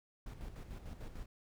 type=noise with tremolo; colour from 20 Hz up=brown; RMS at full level=-45 dBFS; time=0.26-1.26 s; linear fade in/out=5 ms; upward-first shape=square; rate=6.7 Hz; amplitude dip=55%; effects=none